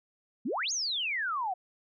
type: exponential two-way sweep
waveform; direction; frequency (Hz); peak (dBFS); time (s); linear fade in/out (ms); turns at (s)
sine; up then down; 197.7 to 6740 to 706; -29; 0.45-1.54; 10; 0.72
effects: none